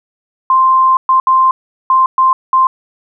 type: tone bursts at uneven times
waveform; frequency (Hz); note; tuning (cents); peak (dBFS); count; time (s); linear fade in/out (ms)
sine; 1046.5; C6; 0; -6; 6; 0.5-0.97 / 1.09-1.2 / 1.27-1.51 / 1.9-2.06 / 2.18-2.33 / 2.53-2.67; 2
effects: none